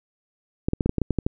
clicks, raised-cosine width 3 ms, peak -9 dBFS, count 10, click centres 0.685 / 0.734 / 0.808 / 0.86 / 0.894 / 0.983 / 1.017 / 1.107 / 1.187 / 1.265 s, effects none

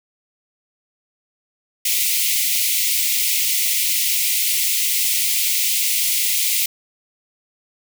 white high-pass noise, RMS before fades -19 dBFS, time 1.85-6.66 s, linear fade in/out 5 ms, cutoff 2000 Hz, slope 96 dB/octave, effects none

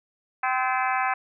harmonic tone with a mistuned harmonic, 257.8 Hz, C4, 26 cents flat, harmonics 3 / 4 / 5 / 6 / 7 / 8 / 9 / 10, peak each -26 / -28 / -30 / -32 / -33 / -34 / -35 / -36 dBFS, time 0.43-1.14 s, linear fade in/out 5 ms, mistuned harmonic 7, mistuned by -80 cents, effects none

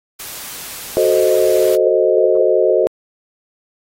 white noise, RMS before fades -29 dBFS, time 0.19-1.76 s, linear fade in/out 10 ms
sine chord, F# diminished seventh, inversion none, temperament equal, 370 / 440 / 523.3 / 622.3 Hz, F#4 / A4 / C5 / Eb5, 0 / 0 / 0 / 0 cents, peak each -16 dBFS, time 0.97-2.87 s, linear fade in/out 0 ms
effects AAC 48 kbps

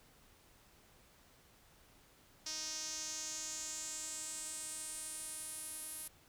sawtooth tone with band-pass filter sweep, 311.7 Hz, D#4, 3 cents sharp, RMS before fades -44 dBFS, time 2.46-6.08 s, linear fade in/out 5 ms, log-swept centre 5600 to 11000 Hz, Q 4.4, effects pink hiss -65 dBFS RMS until 6.28 s

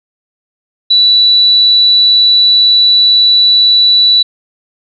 sine tone, 3951 Hz, B7, in tune, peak -4 dBFS, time 0.9-4.23 s, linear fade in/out 10 ms, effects none

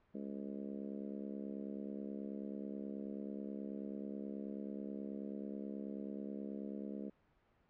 harmonic tone, 69.3 Hz, C#2, in tune, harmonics 3 / 4 / 5 / 6 / 7 / 8 / 9, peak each -44 / -48 / -52 / -53 / -53 / -57 / -58 dBFS, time 0.14-7.1 s, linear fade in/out 10 ms, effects pink hiss -73 dBFS RMS until 7.69 s + low-pass 2000 Hz 12 dB/octave

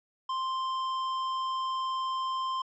sine tone with hard clipping, 1046.5 Hz, C6, in tune, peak -31 dBFS, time 0.29-2.62 s, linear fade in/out 5 ms, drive 11 dB, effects low-pass 5000 Hz 12 dB/octave

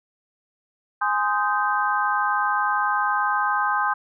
sine chord, Ab major seventh, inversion none, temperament just, 830.6 / 1038.3 / 1245.9 / 1557.4 Hz, Ab5 / C6 / Eb6 / G6, 0 / -14 / +2 / -12 cents, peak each -25 dBFS, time 1.01-3.94 s, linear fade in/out 10 ms, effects none

